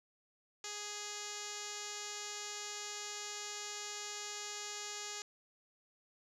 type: tone with low-pass filter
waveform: 5% pulse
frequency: 415 Hz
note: G#4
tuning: 1 cent flat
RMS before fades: -44 dBFS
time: 0.64-5.22 s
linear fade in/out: 2 ms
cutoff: 7100 Hz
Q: 8.7
effects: none